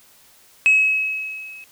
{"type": "tone with level ramp", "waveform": "sine", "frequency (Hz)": 2566, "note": "E7", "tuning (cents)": -47, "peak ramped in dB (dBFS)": [-8, -37], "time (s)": [0.66, 1.64], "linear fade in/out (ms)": 0, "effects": ["tanh soft clip ceiling -8 dBFS", "white hiss -52 dBFS RMS until 1.71 s"]}